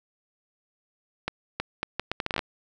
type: accelerating click train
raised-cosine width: 0.3 ms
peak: -11 dBFS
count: 12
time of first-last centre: 1.28-2.392 s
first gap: 320 ms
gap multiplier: 0.72
effects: none